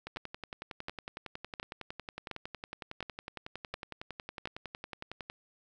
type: two click trains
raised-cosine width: 0.3 ms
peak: -24 / -21 dBFS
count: 58 / 7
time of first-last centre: 0.07-5.299 / 0.17-4.456 s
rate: 10.9 / 1.4 Hz
effects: none